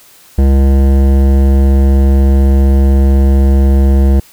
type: tone with hard clipping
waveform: sine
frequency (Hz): 67.9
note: C#2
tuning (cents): -35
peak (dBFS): -7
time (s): 0.38-4.2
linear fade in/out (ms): 5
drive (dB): 15
effects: white hiss -42 dBFS RMS until 4.32 s